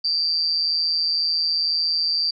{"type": "tone with amplitude modulation", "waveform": "sine", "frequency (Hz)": 4699, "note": "D8", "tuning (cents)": 0, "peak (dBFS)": -15, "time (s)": [0.04, 2.31], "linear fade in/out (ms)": 10, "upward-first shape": "sine", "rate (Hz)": 162, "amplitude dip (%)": 75, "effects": ["MP3 48 kbps"]}